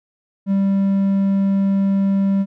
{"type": "tone", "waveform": "triangle", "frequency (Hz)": 196, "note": "G3", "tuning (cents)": 0, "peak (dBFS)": -12, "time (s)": [0.46, 2.46], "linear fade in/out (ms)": 50, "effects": []}